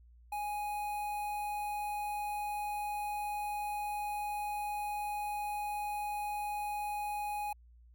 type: tone with notch filter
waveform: square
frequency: 830.6 Hz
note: G#5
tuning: in tune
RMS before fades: -37 dBFS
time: 0.32-7.53 s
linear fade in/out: 5 ms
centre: 5200 Hz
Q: 0.65
effects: added 59 Hz sine -56 dBFS peak until 7.94 s